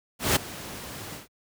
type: noise with ADSR envelope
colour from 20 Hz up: pink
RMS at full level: -19 dBFS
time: 0.19-1.28 s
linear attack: 170 ms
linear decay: 11 ms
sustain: -19 dB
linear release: 140 ms
effects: high-pass 80 Hz 12 dB/octave